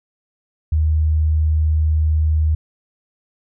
sine tone, 77.78 Hz, D#2, in tune, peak -13 dBFS, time 0.72-2.55 s, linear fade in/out 5 ms, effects none

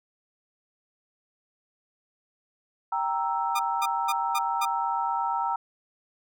sine chord, E diminished, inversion first, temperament equal, 784 / 932.3 / 1318.5 Hz, G5 / Bb5 / E6, 0 / 0 / 0 cents, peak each -30 / -27 / -31 dBFS, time 2.92-5.56 s, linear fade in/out 5 ms
sawtooth tone bursts, 1213 Hz, D#6, 44 cents flat, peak -22 dBFS, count 5, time 3.55-4.655 s, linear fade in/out 10 ms, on 45 ms, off 220 ms
effects none

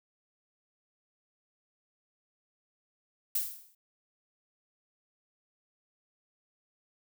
violet noise with exponential decay, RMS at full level -27 dBFS, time 3.35-3.75 s, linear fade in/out 5 ms, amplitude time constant 85 ms, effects none

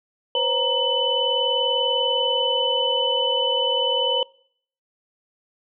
sine tone cluster, 496.7 / 537 / 935 / 3005 Hz, B4 / C5 / A#5 / F#7, +10 / +45 / +5 / +26 cents, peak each -25 / -26 / -27 / -21 dBFS, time 0.35-4.23 s, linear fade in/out 2 ms, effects noise-tail reverb RT60 0.6 s tail -24 dB re dry

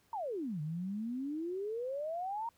sine exponential two-way sweep, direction down then up, 947 to 146.83 to 947 Hz, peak -35 dBFS, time 0.13-2.49 s, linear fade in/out 2 ms, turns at 0.61 s, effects pink hiss -70 dBFS RMS until 2.57 s + high-pass 60 Hz 12 dB/octave

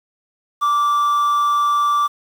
triangle tone with amplitude modulation, 1168 Hz, D6, 10 cents flat, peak -11 dBFS, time 0.61-2.08 s, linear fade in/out 20 ms, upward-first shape sine, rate 245 Hz, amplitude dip 25%, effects 7-bit

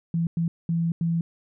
sine tone bursts at uneven times, 167.2 Hz, E3, 25 cents sharp, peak -21 dBFS, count 4, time 0.14-0.27 / 0.37-0.48 / 0.69-0.92 / 1.01-1.21 s, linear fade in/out 2 ms, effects none

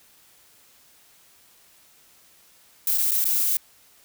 violet noise with dropouts, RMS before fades -22 dBFS, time 2.87-3.57 s, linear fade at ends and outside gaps 2 ms, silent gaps 2.977-2.981 / 3.11-3.116 / 3.243-3.253 s, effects white hiss -56 dBFS RMS until 4.04 s

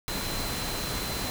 sine tone in noise, 4071 Hz, C8, 48 cents flat, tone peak -38 dBFS, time 0.08-1.3 s, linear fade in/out 0 ms, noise pink, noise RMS -32 dBFS, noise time 0.08-1.3 s, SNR -9 dB, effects none

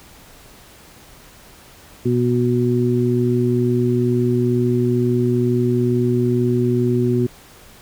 harmonic tone, 122.2 Hz, B2, 18 cents flat, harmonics 1 / 2 / 3, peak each -19 / -19 / -19 dBFS, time 2.05-7.27 s, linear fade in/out 10 ms, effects pink hiss -45 dBFS RMS until 7.81 s

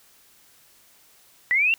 sine linear sweep, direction up, 1918 to 2794 Hz, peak -17 dBFS, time 1.51-1.74 s, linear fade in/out 0 ms, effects white hiss -56 dBFS RMS until 1.78 s

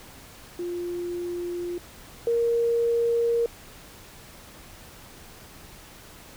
sine tone pair in turn, 350 / 467.6 Hz, F4 / A#4, +4 / +5 cents, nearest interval perfect fourth, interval 501 cents, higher second, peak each -28 / -20 dBFS, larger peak second, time 0.59-1.78 / 2.27-3.46 s, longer neither, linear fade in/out 2 ms, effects pink hiss -47 dBFS RMS until 6.36 s

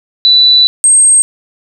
sine tone pair in turn, 3971 / 8414 Hz, B7 / C9, +9 / +9 cents, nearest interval octave + minor second, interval 1300 cents, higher second, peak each -3 dBFS, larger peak neither, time 0.25-0.67 / 0.84-1.22 s, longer first, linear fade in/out 0 ms, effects none

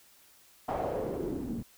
white noise with low-pass filter sweep, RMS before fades -34 dBFS, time 0.68-1.63 s, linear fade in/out 10 ms, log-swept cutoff 800 to 220 Hz, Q 3.5, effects white hiss -60 dBFS RMS until 1.77 s

